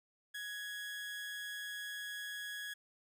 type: tone with amplitude modulation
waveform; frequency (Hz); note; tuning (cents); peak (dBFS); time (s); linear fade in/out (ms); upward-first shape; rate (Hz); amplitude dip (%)
30% pulse; 1671; G#6; +10; -37; 0.34-2.74; 10; sine; 180; 40
effects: none